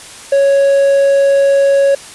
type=tone; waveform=triangle; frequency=554.4 Hz; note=C#5; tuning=in tune; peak=-5 dBFS; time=0.32-1.95 s; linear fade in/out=5 ms; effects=white hiss -33 dBFS RMS until 2.14 s + resampled to 24000 Hz